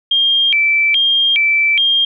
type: tone with vibrato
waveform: sine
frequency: 2734 Hz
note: F7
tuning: 37 cents flat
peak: -10 dBFS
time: 0.11-2.05 s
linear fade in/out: 5 ms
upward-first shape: square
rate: 1.2 Hz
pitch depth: 280 cents each way
effects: none